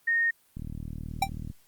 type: tone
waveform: sine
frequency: 1848 Hz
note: A#6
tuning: 16 cents flat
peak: -22 dBFS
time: 0.07-0.31 s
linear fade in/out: 10 ms
type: click train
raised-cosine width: 5 ms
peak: -25 dBFS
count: 37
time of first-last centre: 0.57-1.5 s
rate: 38.7 Hz
type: tone with exponential decay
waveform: square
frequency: 782 Hz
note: G5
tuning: 4 cents flat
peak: -19 dBFS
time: 1.22-1.29 s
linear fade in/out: 5 ms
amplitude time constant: 15 ms
effects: white hiss -64 dBFS RMS until 1.67 s + Opus 32 kbps